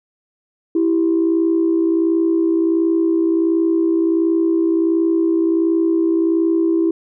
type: tone pair together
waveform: sine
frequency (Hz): 329.6 / 391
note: E4 / G4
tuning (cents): 0 / -4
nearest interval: minor third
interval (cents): 296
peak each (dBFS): -13 / -20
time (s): 0.75-6.91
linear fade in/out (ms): 5
effects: tanh soft clip ceiling -7 dBFS